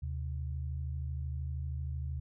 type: tone pair together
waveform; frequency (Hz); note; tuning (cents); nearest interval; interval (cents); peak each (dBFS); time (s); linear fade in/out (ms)
sine; 77.08 / 130; D#2 / C3; -16 / -11; major sixth; 905; -35 / -40; 0.02-2.2; 10
effects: none